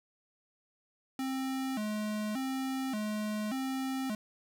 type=tone with vibrato; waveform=square; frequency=236.9 Hz; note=A#3; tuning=28 cents sharp; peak=-33 dBFS; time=1.19-4.15 s; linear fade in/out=2 ms; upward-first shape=square; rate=0.86 Hz; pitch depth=190 cents each way; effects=12-bit